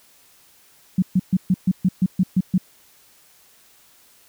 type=tone bursts; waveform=sine; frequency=185 Hz; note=F#3; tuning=in tune; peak=-13 dBFS; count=10; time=0.98-2.58 s; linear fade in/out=5 ms; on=43 ms; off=130 ms; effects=white hiss -54 dBFS RMS until 4.28 s